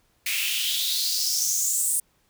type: noise with high-pass filter sweep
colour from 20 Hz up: white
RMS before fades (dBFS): -25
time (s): 0.26-2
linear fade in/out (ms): 5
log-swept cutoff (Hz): 2300 to 9100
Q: 5.2
effects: pink hiss -66 dBFS RMS until 2.29 s